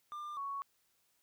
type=tone pair in turn; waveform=triangle / sine; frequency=1196 / 1113 Hz; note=D6 / C#6; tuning=+31 / +7 cents; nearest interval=minor second; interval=124 cents; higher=first; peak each=-39 / -37 dBFS; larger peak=second; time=0.12-0.37 / 0.37-0.62 s; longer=neither; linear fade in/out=0 ms; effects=white hiss -75 dBFS RMS until 1.22 s